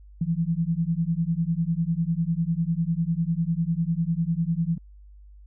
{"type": "beating tone pair", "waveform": "sine", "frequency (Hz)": [161.7, 171.7], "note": ["E3", "F3"], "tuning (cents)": [-33, -29], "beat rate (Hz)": 10, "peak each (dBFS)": -25, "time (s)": [0.21, 4.78], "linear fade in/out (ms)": 5, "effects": ["added 50 Hz sine -45 dBFS peak until 5.46 s"]}